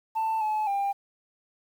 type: tone with pitch steps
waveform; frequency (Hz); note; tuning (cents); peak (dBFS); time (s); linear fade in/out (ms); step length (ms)
sine; 887 / 858 / 797; A5 / A5 / G5; +14 / -44 / +28; -22; 0.15-0.93; 20; 260
effects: tanh soft clip ceiling -23 dBFS + 9-bit